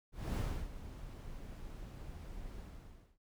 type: noise with ADSR envelope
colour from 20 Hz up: brown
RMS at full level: -33 dBFS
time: 0.12-3.18 s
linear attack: 240 ms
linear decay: 320 ms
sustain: -14 dB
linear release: 610 ms
effects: none